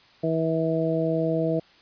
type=harmonic tone; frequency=161.9 Hz; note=E3; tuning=31 cents flat; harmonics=1 / 2 / 3 / 4; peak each=-27 / -27 / -27 / -27 dBFS; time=0.23-1.6 s; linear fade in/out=10 ms; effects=white hiss -55 dBFS RMS until 1.81 s + resampled to 11025 Hz